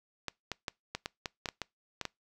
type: clicks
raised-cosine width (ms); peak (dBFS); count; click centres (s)
0.2; -17; 11; 0.283 / 0.517 / 0.682 / 0.95 / 1.059 / 1.258 / 1.458 / 1.488 / 1.617 / 2.013 / 2.053
effects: noise-tail reverb RT60 0.2 s tail -25 dB re dry